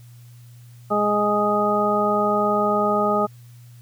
harmonic tone, 207.7 Hz, G#3, in tune, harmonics 1 / 2 / 3 / 4 / 6, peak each -25 / -24 / -23 / -25 / -22 dBFS, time 0.9-3.27 s, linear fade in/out 20 ms, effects added 120 Hz sine -42 dBFS peak until 3.81 s + white hiss -57 dBFS RMS until 3.81 s

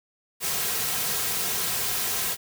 white noise with comb filter, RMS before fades -27 dBFS, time 0.4-2.37 s, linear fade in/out 50 ms, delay 3.4 ms, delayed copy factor -0.5, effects none

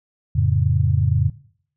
sine chord, F augmented, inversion none, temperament equal with one note detuned, 88.07 / 110 / 138.59 Hz, F2 / A2 / C#3, +15 / 0 / 0 cents, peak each -19 dBFS, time 0.35-1.3 s, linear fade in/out 10 ms, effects noise-tail reverb RT60 0.6 s tail -19 dB re dry

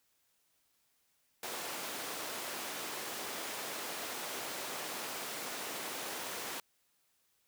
pink high-pass noise, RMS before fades -41 dBFS, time 1.43-6.6 s, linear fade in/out 2 ms, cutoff 380 Hz, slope 12 dB/octave, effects white hiss -75 dBFS RMS until 7.47 s

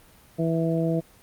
harmonic tone, 164.2 Hz, E3, 6 cents flat, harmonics 1 / 2 / 3 / 4, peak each -24 / -27 / -29 / -30 dBFS, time 0.38-1.01 s, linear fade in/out 20 ms, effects pink hiss -54 dBFS RMS until 1.22 s + Opus 32 kbps

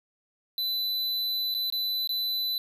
square tone with dropouts, 4001 Hz, B7, 22 cents sharp, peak -27 dBFS, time 0.58-2.58 s, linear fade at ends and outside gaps 1 ms, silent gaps 1.541-1.548 / 1.701-1.724 / 2.074-2.092 s, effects none

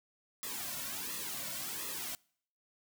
white noise with flanger, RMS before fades -40 dBFS, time 0.43-2.15 s, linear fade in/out 0 ms, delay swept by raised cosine 1.3 to 2.5 ms, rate 1.4 Hz, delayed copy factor -1, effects noise-tail reverb RT60 0.6 s tail -26 dB re dry

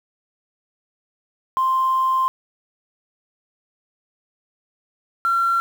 sine tone pair in turn, 1047 / 1364.8 Hz, C6 / F6, +1 / -40 cents, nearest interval perfect fourth, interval 459 cents, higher second, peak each -15 dBFS, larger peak neither, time 1.57-2.28 / 5.25-5.6 s, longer first, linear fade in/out 0 ms, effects tanh soft clip ceiling -12 dBFS + 7-bit

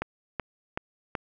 click train, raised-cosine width 0.5 ms, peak -14 dBFS, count 4, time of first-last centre 0.02-1.152 s, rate 2.65 Hz, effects none

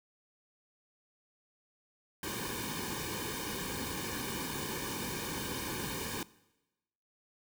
pink noise with comb filter, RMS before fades -38 dBFS, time 2.23-6.23 s, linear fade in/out 2 ms, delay 1.5 ms, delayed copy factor -0.95, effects noise-tail reverb RT60 1.0 s tail -20 dB re dry

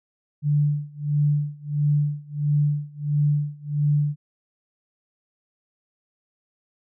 sine tone with tremolo, 146.9 Hz, D3, 1 cent sharp, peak -16 dBFS, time 0.42-4.16 s, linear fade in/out 50 ms, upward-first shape sine, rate 1.5 Hz, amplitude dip 95%, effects none

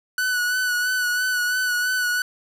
45% pulse tone with vibrato, 1484 Hz, F#6, 5 cents sharp, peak -20 dBFS, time 0.18-2.22 s, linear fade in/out 2 ms, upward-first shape sine, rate 3 Hz, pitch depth 30 cents each way, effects none

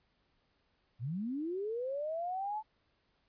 sine linear sweep, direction up, 103.83 to 880 Hz, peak -34 dBFS, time 0.99-2.63 s, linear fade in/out 50 ms, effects pink hiss -75 dBFS RMS until 3.28 s + resampled to 11025 Hz

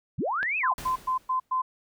sine linear two-way sweep, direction up then down, 76 to 2652 to 615 Hz, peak -25 dBFS, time 0.18-0.73 s, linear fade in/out 10 ms, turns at 0.58 s
click, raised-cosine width 0.3 ms, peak -18 dBFS, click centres 0.43 s
sine tone bursts, 1030 Hz, C6, 28 cents flat, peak -23 dBFS, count 5, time 0.63-1.62 s, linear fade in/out 10 ms, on 110 ms, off 110 ms
pink noise with exponential decay, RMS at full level -37 dBFS, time 0.78-1.52 s, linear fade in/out 1 ms, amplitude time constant 160 ms
effects none

